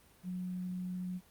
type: tone with quantisation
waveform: sine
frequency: 181.9 Hz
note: F#3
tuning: 29 cents flat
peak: -36 dBFS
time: 0.23-1.21 s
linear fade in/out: 50 ms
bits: 11
effects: pink hiss -63 dBFS RMS until 1.3 s + Opus 32 kbps